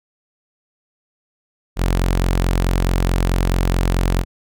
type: tone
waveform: sawtooth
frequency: 44.63 Hz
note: F1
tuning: 38 cents sharp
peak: -11 dBFS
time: 1.76-4.25 s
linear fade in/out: 50 ms
effects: none